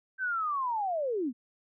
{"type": "linear sweep", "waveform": "sine", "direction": "down", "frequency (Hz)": [1568, 220], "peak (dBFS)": -28, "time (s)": [0.18, 1.33], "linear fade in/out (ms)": 50, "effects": []}